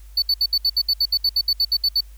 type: tone bursts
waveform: triangle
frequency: 4493 Hz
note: C#8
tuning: 23 cents sharp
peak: -14 dBFS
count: 16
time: 0.17-2.007 s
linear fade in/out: 5 ms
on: 52 ms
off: 67 ms
effects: added 50 Hz sine -39 dBFS peak until 2.17 s + white hiss -56 dBFS RMS until 2.17 s